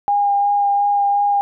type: tone with vibrato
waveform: sine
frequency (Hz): 810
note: G#5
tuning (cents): -43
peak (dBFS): -13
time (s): 0.08-1.41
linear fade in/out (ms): 0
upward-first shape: sine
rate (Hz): 2.8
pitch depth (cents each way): 12
effects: none